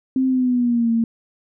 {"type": "tone with pitch glide", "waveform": "sine", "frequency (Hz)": [261.6, 229.1], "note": ["C4", "A#3"], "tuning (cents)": [0, -30], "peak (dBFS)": -15, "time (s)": [0.16, 1.04], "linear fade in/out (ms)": 2, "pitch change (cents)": -230, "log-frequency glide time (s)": [0.27, 0.91], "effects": []}